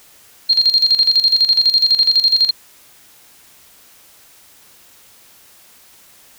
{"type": "tone with tremolo", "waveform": "sine", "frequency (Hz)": 4213, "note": "C8", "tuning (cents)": 11, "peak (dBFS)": -8, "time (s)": [0.49, 2.51], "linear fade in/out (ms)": 10, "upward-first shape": "square", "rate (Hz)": 12, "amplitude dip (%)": 70, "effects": ["white hiss -47 dBFS RMS until 6.38 s"]}